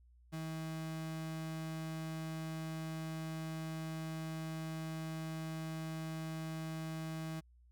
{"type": "tone", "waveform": "35% pulse", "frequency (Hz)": 160, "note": "D#3", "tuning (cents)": 49, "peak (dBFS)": -38, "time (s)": [0.32, 7.41], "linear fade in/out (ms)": 20, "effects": ["added 60 Hz sine -61 dBFS peak until 7.71 s"]}